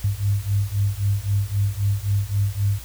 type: beating tone pair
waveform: sine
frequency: 98.8 / 102.6 Hz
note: G2 / G#2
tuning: +14 / -21 cents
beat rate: 3.8 Hz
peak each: -22 dBFS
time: 0.04-2.79 s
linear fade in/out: 5 ms
effects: added 60 Hz sine -37 dBFS peak until 2.84 s + white hiss -42 dBFS RMS until 2.84 s